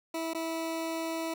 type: tone with dropouts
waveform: 20% pulse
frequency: 326.6 Hz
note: E4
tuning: 16 cents flat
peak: -27 dBFS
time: 0.14-1.34 s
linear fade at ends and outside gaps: 5 ms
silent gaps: 0.335-0.347 s
effects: none